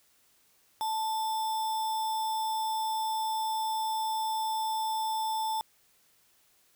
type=tone with sample-and-hold; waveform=sine; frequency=880 Hz; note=A5; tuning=in tune; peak=-28 dBFS; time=0.81-5.61 s; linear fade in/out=0 ms; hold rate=4410 Hz; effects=white hiss -66 dBFS RMS until 6.75 s